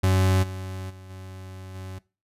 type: tone with level steps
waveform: 40% pulse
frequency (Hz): 94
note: F#2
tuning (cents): +28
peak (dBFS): -17 / -31 / -41 / -37 / -34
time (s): 0.03-1.99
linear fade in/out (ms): 10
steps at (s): 0.42 / 0.89 / 1.09 / 1.74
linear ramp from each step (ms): 20
effects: noise-tail reverb RT60 0.3 s tail -20 dB re dry + resampled to 32000 Hz